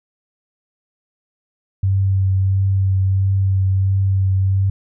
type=tone with vibrato; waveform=sine; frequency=96.2 Hz; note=G2; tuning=32 cents flat; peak=-13 dBFS; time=1.83-4.7 s; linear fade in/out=5 ms; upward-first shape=triangle; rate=1.5 Hz; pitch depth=19 cents each way; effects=none